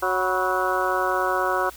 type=harmonic tone with a mistuned harmonic; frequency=184.7 Hz; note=F#3; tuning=3 cents flat; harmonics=2 / 3 / 4 / 5 / 6 / 7 / 8; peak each=-28 / -28 / -28 / -28 / -28 / -28 / -28 dBFS; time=0.02-1.7 s; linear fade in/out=10 ms; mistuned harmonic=5; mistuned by=+92 cents; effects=added 60 Hz sine -48 dBFS peak until 1.76 s + white hiss -45 dBFS RMS until 1.76 s